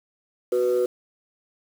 sine tone pair together, 370 / 493.9 Hz, F#4 / B4, 0 / 0 cents, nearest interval perfect fourth, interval 500 cents, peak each -20 dBFS, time 0.52-0.86 s, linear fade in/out 5 ms, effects tanh soft clip ceiling -15 dBFS + 7-bit

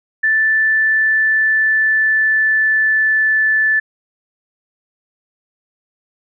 sine tone with pitch glide, 1760 to 1748.9 Hz, A6 to A6, 0 to -11 cents, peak -11 dBFS, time 0.23-3.8 s, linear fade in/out 10 ms, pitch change -11 cents, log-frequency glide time 0.48-3.48 s, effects none

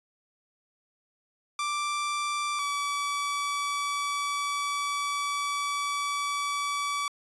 sawtooth tone pair in turn, 1174.7 / 1147.9 Hz, D6 / D6, 0 / -40 cents, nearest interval unison, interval 40 cents, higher first, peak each -24 dBFS, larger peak neither, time 1.59-2.59 / 2.59-7.08 s, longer second, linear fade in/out 2 ms, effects resampled to 24000 Hz

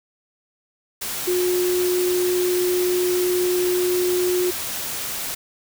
sine tone in noise, 360.2 Hz, F#4, 46 cents flat, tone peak -18 dBFS, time 1.27-4.51 s, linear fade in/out 10 ms, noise white, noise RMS -28 dBFS, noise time 1.01-5.35 s, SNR +7 dB, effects none

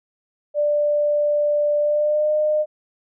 sine tone with pitch glide, 590 to 608.3 Hz, D5 to D#5, +8 to -39 cents, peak -16 dBFS, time 0.54-2.66 s, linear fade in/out 50 ms, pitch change +53 cents, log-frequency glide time 1.79-2.33 s, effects none

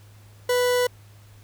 40% pulse tone, 493.9 Hz, B4, in tune, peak -18 dBFS, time 0.49-0.87 s, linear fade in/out 5 ms, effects added 103 Hz sine -47 dBFS peak until 1.43 s + pink hiss -56 dBFS RMS until 1.43 s

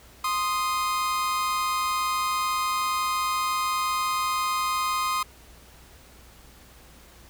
40% pulse tone pair together, 1046 / 1243.9 Hz, C6 / D#6, -1 / -1 cents, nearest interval minor third, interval 300 cents, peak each -26 dBFS, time 0.24-5.23 s, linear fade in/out 5 ms, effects added 60 Hz sine -53 dBFS peak until 7.29 s + pink hiss -52 dBFS RMS until 7.29 s

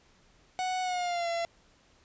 45% pulse tone with pitch glide, 740 to 678.6 Hz, F#5 to F5, 0 to -50 cents, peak -29 dBFS, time 0.59-1.45 s, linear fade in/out 0 ms, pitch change -150 cents, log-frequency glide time 0.82-1.29 s, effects pink hiss -63 dBFS RMS until 2.04 s + resampled to 16000 Hz

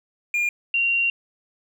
triangle / sine tone pair in turn, 2412 / 2759 Hz, D7 / F7, +46 / -22 cents, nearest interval major second, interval 232 cents, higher second, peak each -18 dBFS, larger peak neither, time 0.34-0.49 / 0.74-1.1 s, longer second, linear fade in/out 2 ms, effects none

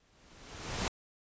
pink noise with exponential growth, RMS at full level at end -31 dBFS, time 0-0.88 s, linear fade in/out 2 ms, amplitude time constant 190 ms, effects resampled to 16000 Hz

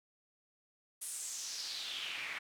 pink noise with band-pass filter sweep, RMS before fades -42 dBFS, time 1.01-2.39 s, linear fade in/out 10 ms, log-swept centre 10000 to 2000 Hz, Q 3.5, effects none

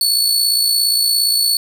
sawtooth tone with amplitude modulation, 4435 Hz, C#8, in tune, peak -8 dBFS, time 0.01-1.57 s, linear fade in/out 2 ms, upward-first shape sine, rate 57.3 Hz, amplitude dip 45%, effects none

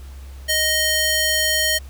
square tone with high-pass filter, 622.3 Hz, D#5, in tune, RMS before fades -19 dBFS, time 0.48-1.79 s, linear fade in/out 20 ms, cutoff 1800 Hz, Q 0.63, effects added 67 Hz sine -34 dBFS peak until 1.89 s + pink hiss -49 dBFS RMS until 1.89 s

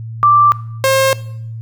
sine / sawtooth tone pair in turn, 1174.7 / 534.6 Hz, D6 / C5, 0 / +37 cents, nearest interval octave + major second, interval 1363 cents, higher first, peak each -6 dBFS, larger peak neither, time 0.23-0.52 / 0.84-1.13 s, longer neither, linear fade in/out 0 ms, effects noise-tail reverb RT60 0.7 s tail -19 dB re dry + added 113 Hz sine -24 dBFS peak until 1.61 s

